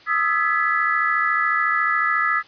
sine chord, E major seventh, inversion third, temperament equal with one note detuned, 1244.5 / 1318.5 / 1699.1 / 1975.5 Hz, D#6 / E6 / G#6 / B6, 0 / 0 / +39 / 0 cents, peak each -23 dBFS, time 0.06-2.43 s, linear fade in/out 50 ms, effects white hiss -48 dBFS RMS until 2.47 s + resampled to 11025 Hz

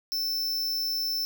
square tone, 5320 Hz, E8, 15 cents sharp, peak -27 dBFS, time 0.12-1.25 s, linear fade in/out 0 ms, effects none

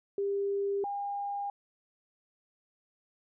sine tone pair in turn, 399.1 / 807 Hz, G4 / G#5, +31 / -50 cents, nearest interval octave, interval 1219 cents, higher second, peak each -28 / -32 dBFS, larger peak first, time 0.18-0.84 / 0.84-1.5 s, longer neither, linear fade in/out 2 ms, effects none

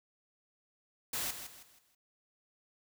white noise with echo, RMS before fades -36 dBFS, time 1.13-1.31 s, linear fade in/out 5 ms, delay 160 ms, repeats 4, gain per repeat -9 dB, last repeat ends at 1.95 s, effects none

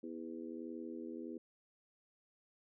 harmonic tone with a mistuned harmonic, 81.5 Hz, E2, 19 cents flat, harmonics 3 / 4 / 5 / 6, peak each -47 / -46 / -50 / -54 dBFS, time 0.03-1.38 s, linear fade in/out 5 ms, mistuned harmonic 6, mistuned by +37 cents, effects none

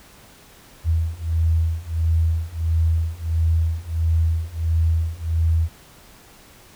sine beating tone pair, 80.9 / 82.4 Hz, E2 / E2, -32 / 0 cents, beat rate 1.5 Hz, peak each -21 / -20 dBFS, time 0.84-5.69 s, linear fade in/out 50 ms, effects pink hiss -48 dBFS RMS until 6.75 s

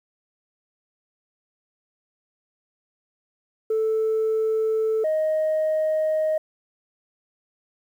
sine tone pair in turn, 440 / 624.7 Hz, A4 / D#5, 0 / +7 cents, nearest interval tritone, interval 607 cents, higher second, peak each -18 / -18 dBFS, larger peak neither, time 3.7-5.04 / 5.04-6.38 s, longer neither, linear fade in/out 5 ms, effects tanh soft clip ceiling -17 dBFS + 9-bit

